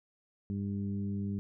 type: harmonic tone with a mistuned harmonic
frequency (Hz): 100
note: G2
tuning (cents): +35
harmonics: 1 / 2 / 3 / 4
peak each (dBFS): -36 / -34 / -46 / -49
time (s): 0.5-1.39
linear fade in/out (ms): 0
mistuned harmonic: 1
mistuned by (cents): -16
effects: none